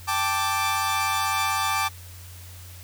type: chord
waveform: sawtooth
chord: G suspended second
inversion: none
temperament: equal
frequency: 784 / 880 / 1174.7 Hz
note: G5 / A5 / D6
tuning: 0 / 0 / 0 cents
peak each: -26 / -24 / -21 dBFS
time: 0.07-1.89 s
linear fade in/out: 20 ms
effects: added 90 Hz sine -41 dBFS peak until 2.83 s + white hiss -47 dBFS RMS until 2.83 s